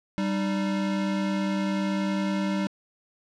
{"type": "tone pair together", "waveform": "square", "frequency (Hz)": [195.3, 305.2], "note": ["G3", "D#4"], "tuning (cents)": [-6, -33], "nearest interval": "minor sixth", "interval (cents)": 773, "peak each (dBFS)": [-26, -32], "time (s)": [0.18, 2.67], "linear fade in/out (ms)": 0, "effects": ["low-pass 5000 Hz 12 dB/octave"]}